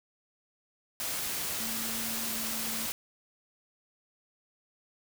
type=tone in noise; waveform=sine; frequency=225.2 Hz; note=A3; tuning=40 cents sharp; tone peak=-41 dBFS; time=1.6-2.86 s; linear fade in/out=0 ms; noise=white; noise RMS=-34 dBFS; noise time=1-2.92 s; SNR=-10 dB; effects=none